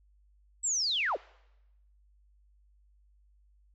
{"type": "linear sweep", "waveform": "sine", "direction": "down", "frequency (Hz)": [7902, 277.2], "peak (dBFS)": -27, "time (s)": [0.63, 1.17], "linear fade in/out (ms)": 20, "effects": ["noise-tail reverb RT60 0.9 s tail -23 dB re dry", "added 50 Hz sine -61 dBFS peak until 3.74 s"]}